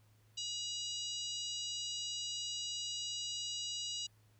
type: harmonic tone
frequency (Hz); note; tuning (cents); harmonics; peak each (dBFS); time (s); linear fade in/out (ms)
963; B5; -44; 3 / 4 / 5 / 6 / 7 / 8; -42 / -44 / -46 / -48 / -49 / -50; 0.37-4.07; 10
effects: added 107 Hz sine -65 dBFS peak until 4.39 s + pink hiss -73 dBFS RMS until 4.39 s